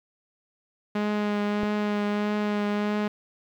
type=tone with vibrato; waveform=sawtooth; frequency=207.8 Hz; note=G#3; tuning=1 cent sharp; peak=-20 dBFS; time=0.95-3.08 s; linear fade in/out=5 ms; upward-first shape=triangle; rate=1.6 Hz; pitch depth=17 cents each way
type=click; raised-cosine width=2 ms; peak=-18 dBFS; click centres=1.633 s
effects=low-pass 3000 Hz 12 dB/octave + 10-bit